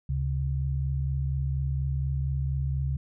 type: tone pair together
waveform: sine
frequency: 71.7 / 135.9 Hz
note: D2 / C#3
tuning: -41 / -34 cents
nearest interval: major seventh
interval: 1107 cents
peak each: -28 dBFS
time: 0.09-2.97 s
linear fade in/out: 5 ms
effects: none